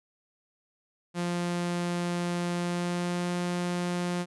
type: tone with pitch glide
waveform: sawtooth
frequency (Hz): 174.61 to 176.54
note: F3 to F3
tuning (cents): 0 to +19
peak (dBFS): -24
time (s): 1.14-4.26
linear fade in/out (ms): 50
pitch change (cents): +19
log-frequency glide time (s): 2.54-3.34
effects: resampled to 24000 Hz